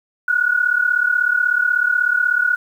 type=tone pair together; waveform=sine; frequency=1443.7 / 1480 Hz; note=F#6 / F#6; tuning=-43 / 0 cents; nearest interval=unison; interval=43 cents; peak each=-17 dBFS; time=0.28-2.56 s; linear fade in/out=5 ms; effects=8-bit